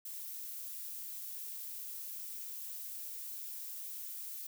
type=noise; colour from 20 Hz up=violet; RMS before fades=-44 dBFS; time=0.05-4.47 s; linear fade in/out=5 ms; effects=none